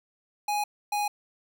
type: tone pair in turn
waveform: square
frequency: 830.6 / 827.6 Hz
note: G#5 / G#5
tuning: 0 / -6 cents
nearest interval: unison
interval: 6 cents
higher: first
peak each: -26 dBFS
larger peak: neither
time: 0.48-0.64 / 0.92-1.08 s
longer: neither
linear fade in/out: 5 ms
effects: none